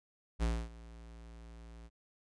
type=tone with ADSR envelope; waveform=square; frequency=57 Hz; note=A#1; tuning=38 cents flat; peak=-29 dBFS; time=0.39-1.9 s; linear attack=37 ms; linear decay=260 ms; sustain=-21 dB; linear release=43 ms; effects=resampled to 22050 Hz